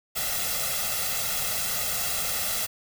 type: noise with comb filter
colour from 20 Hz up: white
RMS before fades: -28 dBFS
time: 0.15-2.67 s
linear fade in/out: 20 ms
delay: 1.5 ms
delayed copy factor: +0.85
effects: none